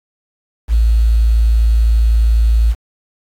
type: tone with quantisation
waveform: sine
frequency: 56 Hz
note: A1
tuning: 31 cents sharp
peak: -8 dBFS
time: 0.68-2.75 s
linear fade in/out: 50 ms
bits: 6
effects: AAC 64 kbps